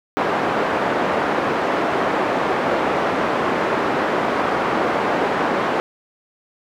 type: band-pass noise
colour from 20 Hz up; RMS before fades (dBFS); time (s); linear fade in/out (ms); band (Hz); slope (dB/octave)
pink; -20; 0.17-5.8; 0; 330 to 1400; 12
effects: none